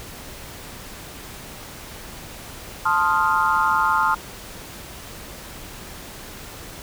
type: chord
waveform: sine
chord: F dominant seventh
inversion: first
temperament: equal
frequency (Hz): 880 / 1046.5 / 1244.5 / 1396.9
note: A5 / C6 / Eb6 / F6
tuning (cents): 0 / 0 / 0 / 0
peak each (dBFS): -22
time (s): 2.85-4.15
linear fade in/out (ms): 10
effects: pink hiss -38 dBFS RMS until 6.82 s